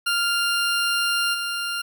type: tone with level steps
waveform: 20% pulse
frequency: 1397 Hz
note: F6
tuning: in tune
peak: -15 / -20 dBFS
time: 0.06-1.82 s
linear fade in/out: 10 ms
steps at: 1.33 s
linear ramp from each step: 20 ms
effects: none